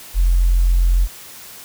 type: tone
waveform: sine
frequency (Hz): 43.75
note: F1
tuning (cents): +4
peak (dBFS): -10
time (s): 0.14-1.08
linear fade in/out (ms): 50
effects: tanh soft clip ceiling -6 dBFS + white hiss -38 dBFS RMS until 1.64 s